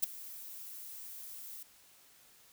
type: noise with ADSR envelope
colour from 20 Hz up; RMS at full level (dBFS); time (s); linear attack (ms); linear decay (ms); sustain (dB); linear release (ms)
violet; -26; 0.02-1.63; 18; 6; -21; 4
effects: white hiss -62 dBFS RMS until 2.52 s